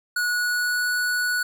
square tone with pitch glide, 1460 to 1471.9 Hz, F#6 to F#6, -24 to -9 cents, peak -22 dBFS, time 0.16-1.43 s, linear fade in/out 5 ms, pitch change +15 cents, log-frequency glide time 0.26-0.89 s, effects none

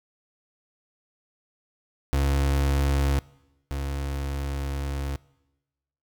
35% pulse tone pair in turn, 69.4 / 69.4 Hz, C#2 / C#2, +3 / +3 cents, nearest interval unison, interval 0 cents, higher neither, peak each -19 / -26 dBFS, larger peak first, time 2.13-3.19 / 3.71-5.16 s, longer second, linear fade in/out 0 ms, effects noise-tail reverb RT60 1.0 s tail -22 dB re dry

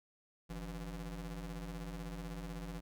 35% pulse ring-modulated tone, 110 Hz, A2, in tune, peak -37 dBFS, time 0.49-2.81 s, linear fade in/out 20 ms, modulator 63 Hz, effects none

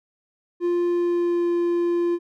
triangle tone with pitch glide, 349.2 to 345.8 Hz, F4 to F4, 0 to -17 cents, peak -17 dBFS, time 0.6-2.19 s, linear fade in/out 50 ms, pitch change -17 cents, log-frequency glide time 0.88-1.52 s, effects none

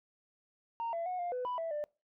sine tone with pitch steps, 924 / 674 / 730 / 703 / 500 / 990 / 659 / 594 Hz, A#5 / E5 / F#5 / F5 / B4 / B5 / E5 / D5, -16 / +38 / -24 / +11 / +21 / +4 / -1 / +20 cents, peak -32 dBFS, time 0.8-1.84 s, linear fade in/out 0 ms, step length 130 ms, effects noise-tail reverb RT60 0.3 s tail -25 dB re dry + tanh soft clip ceiling -31 dBFS

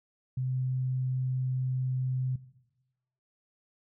sine tone, 128.9 Hz, C3, 26 cents flat, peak -28 dBFS, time 0.37-2.36 s, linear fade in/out 5 ms, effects noise-tail reverb RT60 1.0 s tail -17 dB re dry

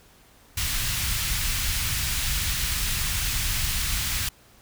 pink band-stop noise, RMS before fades -26 dBFS, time 0.57-4.29 s, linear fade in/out 5 ms, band 100 to 2000 Hz, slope 12 dB/octave, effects pink hiss -55 dBFS RMS until 4.61 s

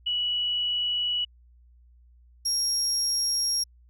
sine / 35% pulse tone pair in turn, 2938 / 5588 Hz, F#7 / F8, -13 / 0 cents, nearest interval major seventh, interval 1113 cents, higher second, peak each -24 / -21 dBFS, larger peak second, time 0.06-1.25 / 2.45-3.64 s, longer neither, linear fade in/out 10 ms, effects added 60 Hz sine -53 dBFS peak until 3.89 s

